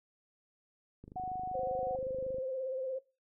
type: click train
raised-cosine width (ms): 3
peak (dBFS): -36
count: 35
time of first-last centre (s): 1.04-2.384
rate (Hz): 25.3
type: tone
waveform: sine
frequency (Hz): 740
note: F#5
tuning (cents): 0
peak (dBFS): -35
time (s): 1.16-1.96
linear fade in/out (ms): 5
type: tone with vibrato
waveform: sine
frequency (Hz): 523.3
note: C5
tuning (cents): 0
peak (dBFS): -34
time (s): 1.54-2.99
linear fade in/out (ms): 10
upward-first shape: sine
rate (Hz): 17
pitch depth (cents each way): 43
effects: noise-tail reverb RT60 0.3 s tail -21 dB re dry